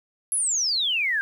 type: exponential sweep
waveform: sine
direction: down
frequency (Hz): 11175 to 1568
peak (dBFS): -21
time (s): 0.32-1.21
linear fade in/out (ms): 0
effects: 9-bit